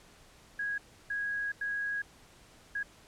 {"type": "tone bursts at uneven times", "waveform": "sine", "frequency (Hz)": 1652, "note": "G#6", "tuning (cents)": -10, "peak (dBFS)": -31, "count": 4, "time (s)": [[0.59, 0.78], [1.1, 1.52], [1.61, 2.02], [2.75, 2.83]], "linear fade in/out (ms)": 5, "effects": ["pink hiss -58 dBFS RMS until 3.07 s", "low-pass 10000 Hz 12 dB/octave"]}